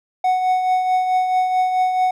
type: tone with tremolo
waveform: triangle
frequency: 740 Hz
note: F#5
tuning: in tune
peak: -11 dBFS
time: 0.24-2.11 s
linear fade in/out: 5 ms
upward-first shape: triangle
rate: 4.6 Hz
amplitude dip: 50%
effects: none